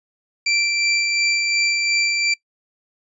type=tone with tremolo; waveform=25% pulse; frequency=2349 Hz; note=D7; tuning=in tune; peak=-12 dBFS; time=0.46-2.34 s; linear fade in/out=5 ms; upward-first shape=sine; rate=2.8 Hz; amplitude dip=30%; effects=noise-tail reverb RT60 0.1 s tail -22 dB re dry + resampled to 22050 Hz